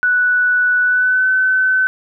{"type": "tone with pitch glide", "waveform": "sine", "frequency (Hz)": [1480, 1519], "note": ["F#6", "F#6"], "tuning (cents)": [0, 45], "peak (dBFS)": -11, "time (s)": [0.03, 1.87], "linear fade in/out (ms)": 0, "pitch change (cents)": 45, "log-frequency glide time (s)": [0.82, 1.28], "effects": []}